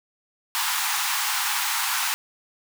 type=high-pass noise; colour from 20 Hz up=pink; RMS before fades=-25 dBFS; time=0.55-2.14 s; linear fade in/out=0 ms; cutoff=800 Hz; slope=96 dB/octave; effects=none